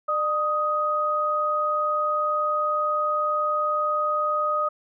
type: tone pair together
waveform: sine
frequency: 600 / 1251 Hz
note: D5 / D#6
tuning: +37 / +9 cents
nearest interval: octave + minor second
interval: 1272 cents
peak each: -27 / -22 dBFS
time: 0.08-4.69 s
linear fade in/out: 10 ms
effects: none